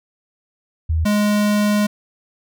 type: tone pair in turn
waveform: sine / square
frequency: 80.2 / 208 Hz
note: E2 / G#3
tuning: -47 / +3 cents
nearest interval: octave + major third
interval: 1650 cents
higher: second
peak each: -15 / -15 dBFS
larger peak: neither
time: 0.89-1.05 / 1.05-1.87 s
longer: second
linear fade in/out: 10 ms
effects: none